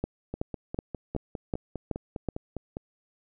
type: two click trains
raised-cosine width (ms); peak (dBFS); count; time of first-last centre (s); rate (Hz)
2; -15 / -20; 7 / 13; 0.04-2.287 / 0.34-2.769; 2.67 / 4.94
effects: none